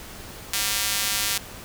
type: tone with high-pass filter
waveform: square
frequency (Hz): 106.4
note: G#2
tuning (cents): +42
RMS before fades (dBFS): -25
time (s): 0.53-1.38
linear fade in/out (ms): 5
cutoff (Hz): 3000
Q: 0.5
effects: pink hiss -40 dBFS RMS until 1.64 s